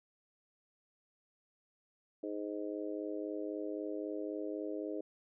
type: harmonic tone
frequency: 103.83 Hz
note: G#2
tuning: in tune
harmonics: 3 / 4 / 5 / 6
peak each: -40 / -42 / -44 / -46 dBFS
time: 2.23-5.01 s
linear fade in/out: 5 ms
effects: none